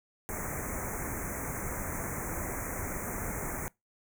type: band-stop noise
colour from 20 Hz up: pink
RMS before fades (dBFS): -36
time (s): 0.29-3.68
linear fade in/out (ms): 0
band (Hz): 2300 to 6100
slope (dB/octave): 96
effects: noise-tail reverb RT60 0.2 s tail -24 dB re dry